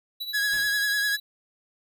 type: tone with tremolo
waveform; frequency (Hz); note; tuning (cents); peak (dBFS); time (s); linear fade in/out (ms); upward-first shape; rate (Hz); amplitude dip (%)
square; 3938; B7; -6; -29; 0.2-1.2; 10; triangle; 13; 70
type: tone with vibrato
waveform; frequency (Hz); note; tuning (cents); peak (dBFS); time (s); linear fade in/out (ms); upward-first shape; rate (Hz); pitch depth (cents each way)
45% pulse; 1666; G#6; +5; -23; 0.33-1.17; 20; sine; 10; 31
type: noise with exponential decay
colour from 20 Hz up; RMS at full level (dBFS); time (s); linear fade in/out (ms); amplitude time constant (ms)
pink; -42; 0.53-1.04; 1; 110
effects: none